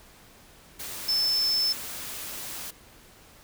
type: tone in noise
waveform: sine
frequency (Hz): 5274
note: E8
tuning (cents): 0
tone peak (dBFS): -22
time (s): 1.08-1.73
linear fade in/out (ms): 10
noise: white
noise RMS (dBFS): -37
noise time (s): 0.79-2.71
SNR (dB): +12
effects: pink hiss -53 dBFS RMS until 3.43 s